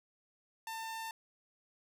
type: tone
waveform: sawtooth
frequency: 897 Hz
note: A5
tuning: 33 cents sharp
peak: -36 dBFS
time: 0.67-1.11 s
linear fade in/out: 2 ms
effects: none